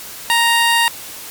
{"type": "tone", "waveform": "15% pulse", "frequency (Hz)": 932.3, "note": "A#5", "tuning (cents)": 0, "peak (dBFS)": -5, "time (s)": [0.3, 0.88], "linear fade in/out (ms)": 0, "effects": ["white hiss -32 dBFS RMS until 1.3 s", "MP3 96 kbps"]}